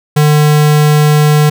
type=tone; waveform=square; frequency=150 Hz; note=D3; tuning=37 cents sharp; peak=-6 dBFS; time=0.16-1.5 s; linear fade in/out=10 ms; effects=none